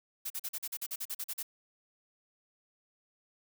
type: noise bursts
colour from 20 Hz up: blue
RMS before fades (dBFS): -37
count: 13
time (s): 0.25-1.43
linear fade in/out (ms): 10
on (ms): 52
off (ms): 42
effects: none